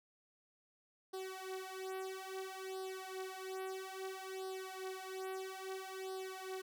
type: tone with flanger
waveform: sawtooth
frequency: 378.8 Hz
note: F#4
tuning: 41 cents sharp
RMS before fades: -45 dBFS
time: 1.13-6.62 s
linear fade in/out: 10 ms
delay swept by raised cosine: 0.21 to 5.21 ms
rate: 0.6 Hz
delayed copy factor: +0.9
effects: none